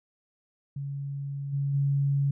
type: tone with level steps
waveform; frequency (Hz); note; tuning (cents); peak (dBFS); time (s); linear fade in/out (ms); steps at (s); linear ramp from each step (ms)
sine; 140; C#3; +18; -31 / -25 / -22; 0.76-2.31; 5; 1.52 / 1.73; 20
effects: none